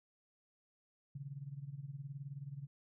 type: tone with tremolo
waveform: sine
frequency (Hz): 139.7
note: C#3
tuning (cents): +14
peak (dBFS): -40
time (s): 1.15-2.67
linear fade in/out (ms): 5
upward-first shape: sine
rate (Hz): 19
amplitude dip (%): 80
effects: none